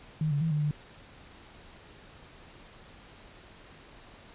sine tone with pitch steps, 155.3 / 143.8 / 162.3 / 149.8 / 148.6 Hz, D#3 / D3 / E3 / D3 / D3, -3 / -36 / -27 / +35 / +21 cents, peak -25 dBFS, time 0.21-0.71 s, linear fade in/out 2 ms, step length 100 ms, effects pink hiss -52 dBFS RMS until 4.34 s + resampled to 8000 Hz

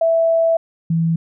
sine tone pair in turn, 659.3 / 164.82 Hz, E5 / E3, 0 / 0 cents, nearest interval 2 octaves, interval 2400 cents, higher first, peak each -12 / -14 dBFS, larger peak first, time 0.01-0.57 / 0.9-1.16 s, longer first, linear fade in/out 5 ms, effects none

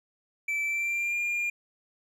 triangle tone with pitch glide, 2322 to 2407 Hz, D7 to D7, -20 to +42 cents, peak -25 dBFS, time 0.48-1.5 s, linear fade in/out 5 ms, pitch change +62 cents, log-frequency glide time 0.64-1.19 s, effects none

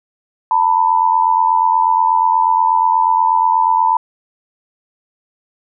sine tone pair together, 896.7 / 985 Hz, A5 / B5, +33 / -5 cents, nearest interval major second, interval 162 cents, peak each -13 dBFS, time 0.51-3.97 s, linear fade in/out 2 ms, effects none

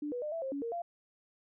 sine tone with pitch steps, 295.7 / 489.6 / 603 / 661 / 533 / 281.9 / 464.4 / 689 Hz, D4 / B4 / D5 / E5 / C5 / C#4 / A#4 / F5, +12 / -15 / +46 / +5 / +32 / +29 / -7 / -24 cents, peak -34 dBFS, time 0.02-0.82 s, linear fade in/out 5 ms, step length 100 ms, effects none

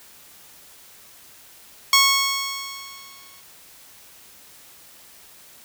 10% pulse tone with exponential decay, 1100 Hz, C#6, 14 cents flat, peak -3 dBFS, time 1.93-3.41 s, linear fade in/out 2 ms, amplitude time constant 320 ms, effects white hiss -48 dBFS RMS until 5.64 s

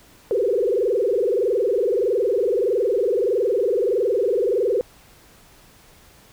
sine tone with frequency modulation, 440 Hz, A4, in tune, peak -17 dBFS, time 0.31-4.81 s, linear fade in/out 0 ms, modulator 21.6 Hz, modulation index 3.2, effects pink hiss -51 dBFS RMS until 6.32 s

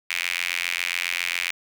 sawtooth tone with high-pass filter, 87.3 Hz, F2, in tune, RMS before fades -27 dBFS, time 0.1-1.51 s, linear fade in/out 0 ms, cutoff 2300 Hz, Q 4, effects none

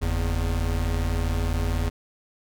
square tone pair together, 46.53 / 82.9 Hz, F#1 / E2, +10 / +10 cents, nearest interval minor seventh, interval 1000 cents, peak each -26 dBFS, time 0.01-1.9 s, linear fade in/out 20 ms, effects none

